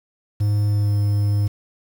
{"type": "tone with pitch glide", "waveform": "triangle", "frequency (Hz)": [103.7, 102.57], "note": ["G#2", "G#2"], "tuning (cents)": [-2, -21], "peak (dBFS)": -14, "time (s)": [0.4, 1.48], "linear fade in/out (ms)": 10, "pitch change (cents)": -19, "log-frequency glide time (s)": [0.66, 0.96], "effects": ["7-bit"]}